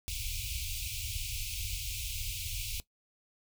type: band-stop noise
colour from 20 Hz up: pink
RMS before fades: -37 dBFS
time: 0.08-2.8 s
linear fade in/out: 0 ms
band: 110 to 2300 Hz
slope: 96 dB/octave
effects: noise-tail reverb RT60 0.1 s tail -18 dB re dry